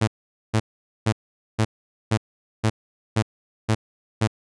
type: tone bursts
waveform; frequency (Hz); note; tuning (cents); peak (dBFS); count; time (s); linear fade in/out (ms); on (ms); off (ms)
sawtooth; 110; A2; 0; -13; 9; 0.01-4.275; 10; 65; 460
effects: resampled to 22050 Hz